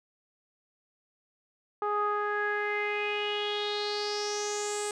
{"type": "tone with low-pass filter sweep", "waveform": "sawtooth", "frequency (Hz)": 415.3, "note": "G#4", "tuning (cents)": 0, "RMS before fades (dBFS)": -31, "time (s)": [1.82, 4.91], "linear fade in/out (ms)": 2, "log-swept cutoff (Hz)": [1100, 8500], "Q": 5.9, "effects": []}